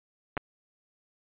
clicks, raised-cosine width 0.5 ms, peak -16 dBFS, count 2, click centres 0.369 / 0.376 s, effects resampled to 8000 Hz

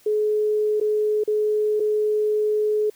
sine tone with dropouts, 424.8 Hz, G#4, 39 cents sharp, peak -18 dBFS, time 0.06-2.9 s, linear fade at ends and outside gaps 5 ms, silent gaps 0.801-0.811 / 1.238-1.276 / 1.798-1.802 s, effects white hiss -55 dBFS RMS until 2.95 s

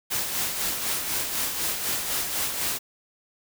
white noise with tremolo, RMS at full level -26 dBFS, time 0.1-2.79 s, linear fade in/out 20 ms, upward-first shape sine, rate 4 Hz, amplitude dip 45%, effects none

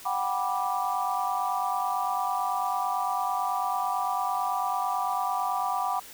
sine chord, G major seventh, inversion third, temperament just, 735 / 784 / 980 / 1176 Hz, F#5 / G5 / B5 / D6, -12 / 0 / -14 / +2 cents, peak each -31 dBFS, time 0.05-6 s, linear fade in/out 10 ms, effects white hiss -46 dBFS RMS until 6.13 s

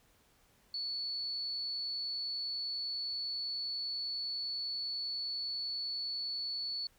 sine tone, 4435 Hz, C#8, in tune, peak -35 dBFS, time 0.74-6.87 s, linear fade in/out 2 ms, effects pink hiss -68 dBFS RMS until 6.98 s

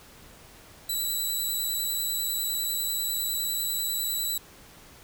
5% pulse tone with vibrato, 3951 Hz, B7, in tune, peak -20 dBFS, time 0.89-4.38 s, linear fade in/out 5 ms, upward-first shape sine, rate 10 Hz, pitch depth 17 cents each way, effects pink hiss -51 dBFS RMS until 5.03 s

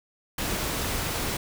pink noise, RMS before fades -29 dBFS, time 0.38-1.37 s, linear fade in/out 5 ms, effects none

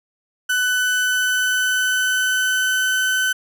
35% pulse tone with pitch glide, 1497 to 1517.9 Hz, F#6 to F#6, +20 to +44 cents, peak -15 dBFS, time 0.49-3.33 s, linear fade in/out 10 ms, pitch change +24 cents, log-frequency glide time 0.61-3.01 s, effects none

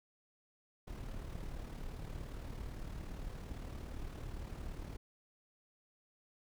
brown noise with amplitude modulation, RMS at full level -42 dBFS, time 0.87-4.97 s, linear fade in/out 10 ms, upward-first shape sine, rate 37.5 Hz, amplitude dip 50%, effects none

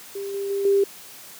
sine tone with level steps, 397.1 Hz, G4, 22 cents sharp, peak -28 / -25 / -22 / -15 dBFS, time 0.15-0.84 s, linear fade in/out 5 ms, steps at 0.34 / 0.5 / 0.65 s, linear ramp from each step 2 ms, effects white hiss -43 dBFS RMS until 1.39 s + high-pass 100 Hz 12 dB/octave

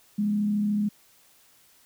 sine tone with frequency modulation, 207.7 Hz, G#3, in tune, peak -22 dBFS, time 0.18-0.89 s, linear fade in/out 10 ms, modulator 33.6 Hz, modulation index 0.27, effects white hiss -59 dBFS RMS until 1.85 s

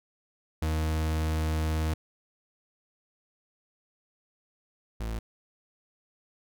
40% pulse tone pair in turn, 78.7 / 55.65 Hz, D#2 / A1, +20 / +20 cents, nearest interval tritone, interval 600 cents, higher first, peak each -25 / -30 dBFS, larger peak first, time 0.62-1.94 / 5-5.19 s, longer first, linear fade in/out 5 ms, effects none

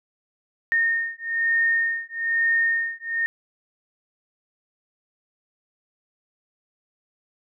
sine beating tone pair, 1835 / 1836.1 Hz, A#6 / A#6, -28 / -27 cents, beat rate 1.1 Hz, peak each -23 / -23 dBFS, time 0.72-3.26 s, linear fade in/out 0 ms, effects none

